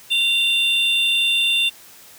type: tone pair together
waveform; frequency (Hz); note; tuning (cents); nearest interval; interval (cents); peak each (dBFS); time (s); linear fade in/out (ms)
triangle; 2765 / 3566; F7 / A7; -18 / +22; major third; 440; -17; 0.1-1.7; 20
effects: white hiss -45 dBFS RMS until 2.18 s + high-pass 60 Hz 12 dB/octave